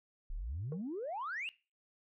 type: exponential sweep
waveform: sine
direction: up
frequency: 30.34 to 2901 Hz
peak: -36 dBFS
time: 0.3-1.49 s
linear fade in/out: 0 ms
type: tone with exponential decay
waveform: sine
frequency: 467.4 Hz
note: A#4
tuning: 5 cents sharp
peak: -35 dBFS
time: 0.72-0.84 s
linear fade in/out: 2 ms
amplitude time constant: 26 ms
effects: noise-tail reverb RT60 0.3 s tail -20 dB re dry + tanh soft clip ceiling -33 dBFS